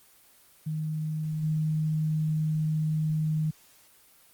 sine tone with level steps, 155.56 Hz, D#3, in tune, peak -28 / -24 dBFS, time 0.66-3.51 s, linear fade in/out 10 ms, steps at 1.42 s, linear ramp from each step 20 ms, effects white hiss -58 dBFS RMS until 4.33 s + Opus 24 kbps

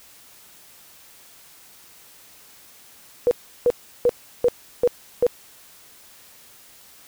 sine tone bursts, 485.4 Hz, B4, 30 cents flat, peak -13 dBFS, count 6, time 3.27-5.266 s, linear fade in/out 0 ms, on 41 ms, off 350 ms, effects white hiss -49 dBFS RMS until 7.07 s

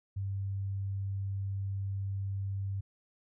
sine tone, 98 Hz, G2, in tune, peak -32 dBFS, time 0.16-2.81 s, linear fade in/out 10 ms, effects none

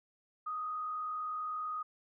sine tone with frequency modulation, 1244.5 Hz, D#6, in tune, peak -35 dBFS, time 0.46-1.83 s, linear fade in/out 10 ms, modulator 44.4 Hz, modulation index 0.43, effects none

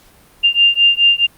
sine beating tone pair, 2794 / 2798.7 Hz, F7 / F7, 0 / +3 cents, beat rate 4.7 Hz, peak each -12 dBFS, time 0.43-1.27 s, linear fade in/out 20 ms, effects pink hiss -48 dBFS RMS until 1.37 s + Opus 48 kbps

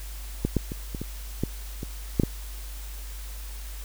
clicks, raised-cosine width 3 ms, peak -10 / -9 / -19 / -20 / -18 / -11 / -20 / -6 / -9 dBFS, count 9, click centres 0.45 / 0.567 / 0.719 / 0.948 / 1.016 / 1.436 / 1.831 / 2.198 / 2.235 s, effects added 50 Hz sine -35 dBFS peak until 3.84 s + white hiss -45 dBFS RMS until 3.84 s

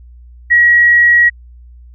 sine tone, 1909 Hz, A#6, 41 cents sharp, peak -5 dBFS, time 0.5-1.3 s, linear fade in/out 20 ms, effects added 60 Hz sine -35 dBFS peak until 1.94 s

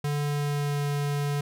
square tone with pitch glide, 145.8 to 144.21 Hz, D3 to D3, -12 to -31 cents, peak -26 dBFS, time 0.04-1.41 s, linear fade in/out 5 ms, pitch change -19 cents, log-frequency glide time 0.22-0.85 s, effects none

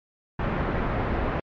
pink low-pass noise, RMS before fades -26 dBFS, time 0.39-1.4 s, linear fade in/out 5 ms, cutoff 1600 Hz, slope 12 dB/octave, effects low-pass 3000 Hz 12 dB/octave + MP3 48 kbps

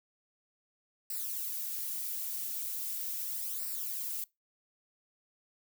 violet noise with flanger, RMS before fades -37 dBFS, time 1.1-4.24 s, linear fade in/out 2 ms, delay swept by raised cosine 0.3 to 5 ms, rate 0.39 Hz, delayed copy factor -0.7, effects noise-tail reverb RT60 0.2 s tail -23 dB re dry

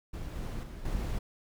brown noise with level steps, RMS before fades -38 / -36 / -42 / -33 dBFS, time 0.13-1.19 s, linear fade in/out 10 ms, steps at 0.35 / 0.63 / 0.85 s, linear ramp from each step 5 ms, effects none

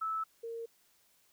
sine tone pair in turn, 1309 / 460.4 Hz, E6 / A#4, -13 / -22 cents, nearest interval octave + tritone, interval 1809 cents, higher first, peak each -32 / -38 dBFS, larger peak first, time 0.01-0.24 / 0.43-0.66 s, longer neither, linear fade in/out 10 ms, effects white hiss -69 dBFS RMS until 1.32 s

